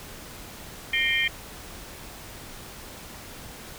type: tone cluster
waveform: sine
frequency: 1849 / 2117 / 2379 / 3139 Hz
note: A#6 / C7 / D7 / G7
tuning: -15 / +20 / +22 / +2 cents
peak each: -27 dBFS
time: 0.93-1.28 s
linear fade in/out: 5 ms
effects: pink hiss -42 dBFS RMS until 3.78 s